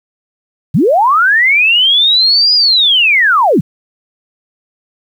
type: linear two-way sweep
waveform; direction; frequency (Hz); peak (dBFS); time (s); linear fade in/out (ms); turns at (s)
sine; up then down; 110 to 4978 to 110; -6; 0.74-3.61; 10; 2.54
effects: 7-bit